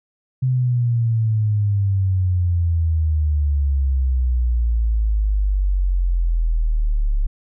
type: exponential sweep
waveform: sine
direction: down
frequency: 130.3 to 35 Hz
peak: -15 dBFS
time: 0.42-7.27 s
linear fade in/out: 10 ms
effects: none